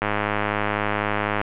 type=click train; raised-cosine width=0.5 ms; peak=-7 dBFS; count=146; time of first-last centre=0.02-1.414 s; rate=104 Hz; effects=resampled to 8000 Hz + 8-bit